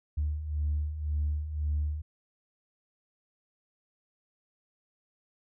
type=beating tone pair; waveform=sine; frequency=73.42 / 75.32 Hz; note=D2 / D2; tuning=0 / +44 cents; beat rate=1.9 Hz; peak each=-34 / -28 dBFS; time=0.17-2.02 s; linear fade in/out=10 ms; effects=tanh soft clip ceiling -22 dBFS